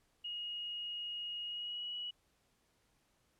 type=tone with pitch glide; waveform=sine; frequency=2877 to 2927 Hz; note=F#7 to F#7; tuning=-49 to -19 cents; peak=-39 dBFS; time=0.24-2.11 s; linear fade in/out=10 ms; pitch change=+30 cents; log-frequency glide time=1.45-1.91 s; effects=pink hiss -75 dBFS RMS until 3.39 s + low-pass 12000 Hz 12 dB/octave